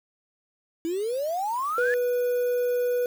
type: exponential sweep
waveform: sine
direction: up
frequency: 321 to 1760 Hz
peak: -25 dBFS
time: 0.85-1.94 s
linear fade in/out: 0 ms
type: tone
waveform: triangle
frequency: 490.1 Hz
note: B4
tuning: 13 cents flat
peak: -20 dBFS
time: 1.78-3.06 s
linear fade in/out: 2 ms
effects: 7-bit